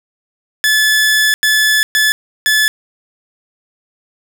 sawtooth tone bursts at uneven times, 1727 Hz, A6, 33 cents flat, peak -6 dBFS, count 4, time 0.64-1.34 / 1.43-1.83 / 1.95-2.12 / 2.46-2.68 s, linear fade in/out 0 ms, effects none

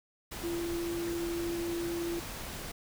sine tone in noise, 340.7 Hz, F4, 43 cents flat, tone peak -32 dBFS, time 0.43-2.2 s, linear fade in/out 10 ms, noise pink, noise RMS -41 dBFS, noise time 0.31-2.72 s, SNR +6 dB, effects none

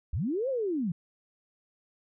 sine linear two-way sweep, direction up then down, 51.3 to 554.4 to 153.8 Hz, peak -27 dBFS, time 0.13-0.92 s, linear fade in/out 5 ms, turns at 0.49 s, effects none

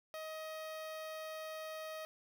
sawtooth tone with notch filter, 630 Hz, D#5, 21 cents sharp, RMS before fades -45 dBFS, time 0.14-2.05 s, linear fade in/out 0 ms, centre 7500 Hz, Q 1.9, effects none

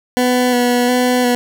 20% pulse tone with vibrato, 246.9 Hz, B3, in tune, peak -7 dBFS, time 0.17-1.35 s, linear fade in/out 0 ms, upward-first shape square, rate 1.4 Hz, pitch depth 17 cents each way, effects none

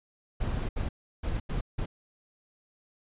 brown noise bursts at uneven times, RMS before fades -30 dBFS, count 5, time 0.4-0.69 / 0.76-0.89 / 1.23-1.4 / 1.49-1.61 / 1.78-1.86 s, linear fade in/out 10 ms, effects resampled to 8000 Hz

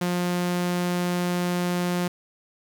sawtooth tone, 177.2 Hz, F3, 25 cents sharp, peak -19 dBFS, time 0.01-2.08 s, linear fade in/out 5 ms, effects 10-bit

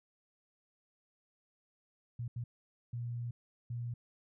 sine tone bursts at uneven times, 119.4 Hz, A#2, 42 cents sharp, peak -36 dBFS, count 4, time 2.19-2.28 / 2.36-2.44 / 2.93-3.31 / 3.7-3.94 s, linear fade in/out 5 ms, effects none

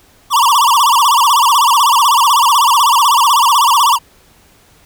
square tone with vibrato, 1037 Hz, C6, 16 cents flat, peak -8 dBFS, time 0.3-3.99 s, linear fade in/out 50 ms, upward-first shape sine, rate 16 Hz, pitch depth 220 cents each way, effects pink hiss -48 dBFS RMS until 4.85 s

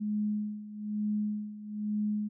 sine tone with tremolo, 210.2 Hz, G#3, 21 cents sharp, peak -27 dBFS, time 0-2.29 s, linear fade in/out 20 ms, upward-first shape sine, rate 1.1 Hz, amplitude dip 80%, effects none

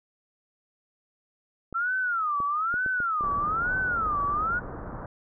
clicks, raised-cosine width 2 ms, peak -25 dBFS, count 6, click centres 1.727 / 2.403 / 2.741 / 2.862 / 3.003 / 3.209 s
sine tone with vibrato, 1318.5 Hz, E6, in tune, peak -24 dBFS, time 1.74-4.6 s, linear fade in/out 20 ms, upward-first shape sine, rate 1.1 Hz, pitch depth 250 cents each way
pink low-pass noise, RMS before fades -37 dBFS, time 3.23-5.06 s, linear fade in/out 2 ms, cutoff 1500 Hz, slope 48 dB/octave
effects none

